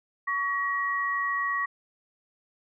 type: tone pair together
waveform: sine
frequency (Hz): 1127 / 1903.1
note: C#6 / A#6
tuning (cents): +28 / +35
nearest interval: major sixth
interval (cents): 907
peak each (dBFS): -28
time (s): 0.27-1.66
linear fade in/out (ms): 10
effects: none